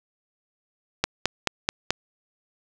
click train, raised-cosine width 0.2 ms, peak -3 dBFS, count 5, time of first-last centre 1.04-1.906 s, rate 4.62 Hz, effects none

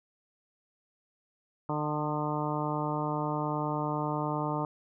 harmonic tone with a mistuned harmonic, 150.1 Hz, D3, 38 cents sharp, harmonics 1 / 2 / 3 / 4 / 5 / 6 / 7 / 8, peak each -34 / -35 / -39 / -38 / -39 / -36 / -38 / -40 dBFS, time 1.69-4.65 s, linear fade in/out 2 ms, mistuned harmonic 8, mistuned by +30 cents, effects none

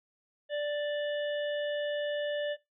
harmonic tone, 587.3 Hz, D5, in tune, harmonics 1 / 3 / 5 / 6, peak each -30 / -40 / -44 / -46 dBFS, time 0.49-2.57 s, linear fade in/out 50 ms, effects noise-tail reverb RT60 0.2 s tail -19 dB re dry

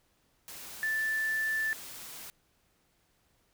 sine tone in noise, 1760 Hz, A6, in tune, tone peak -28 dBFS, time 0.83-1.73 s, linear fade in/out 0 ms, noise white, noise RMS -45 dBFS, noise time 0.48-2.3 s, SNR +14 dB, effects pink hiss -71 dBFS RMS until 3.53 s

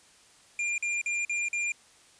square tone bursts, 2398 Hz, D7, 36 cents sharp, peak -28 dBFS, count 5, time 0.59-1.72 s, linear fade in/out 2 ms, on 190 ms, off 45 ms, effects white hiss -58 dBFS RMS until 2.19 s + resampled to 22050 Hz

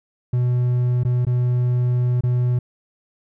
triangle tone with dropouts, 123.47 Hz, B2, in tune, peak -14 dBFS, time 0.33-2.59 s, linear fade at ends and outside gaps 5 ms, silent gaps 1.035-1.049 / 1.251-1.267 / 2.209-2.235 s, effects none

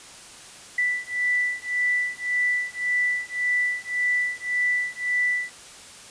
sine beating tone pair, 1975.5 / 1977.3 Hz, B6 / B6, 0 / +2 cents, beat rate 1.8 Hz, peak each -25 dBFS, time 0.78-5.51 s, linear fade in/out 5 ms, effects white hiss -44 dBFS RMS until 6.1 s + resampled to 22050 Hz

